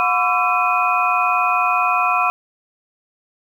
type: tone cluster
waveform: sine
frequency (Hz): 723 / 1016 / 1136 / 1341 / 2489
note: F#5 / B5 / C#6 / E6 / D#7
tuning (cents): -40 / +49 / +42 / +29 / 0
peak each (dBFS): -21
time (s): 0-2.3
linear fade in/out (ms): 0
effects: 8-bit